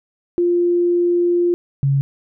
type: tone pair in turn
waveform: sine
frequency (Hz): 349.2 / 138.32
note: F4 / C#3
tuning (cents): 0 / -3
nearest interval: octave + major third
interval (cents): 1603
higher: first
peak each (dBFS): -13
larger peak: neither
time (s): 0.38-1.54 / 1.83-2.01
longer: first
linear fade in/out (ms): 0
effects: none